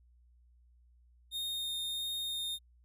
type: tone with vibrato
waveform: 45% pulse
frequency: 3682 Hz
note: A#7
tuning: 22 cents flat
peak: -34 dBFS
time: 1.31-2.59 s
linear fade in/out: 50 ms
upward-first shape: sine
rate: 1.5 Hz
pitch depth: 8 cents each way
effects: added 60 Hz sine -61 dBFS peak until 2.84 s